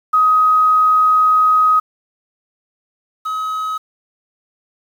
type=tone pair in turn; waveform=sine / triangle; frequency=1259 / 1272.9 Hz; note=D#6 / D#6; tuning=+20 / +39 cents; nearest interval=unison; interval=19 cents; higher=second; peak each=-9 / -17 dBFS; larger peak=first; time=0.13-1.8 / 3.25-3.78 s; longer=first; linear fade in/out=10 ms; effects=7-bit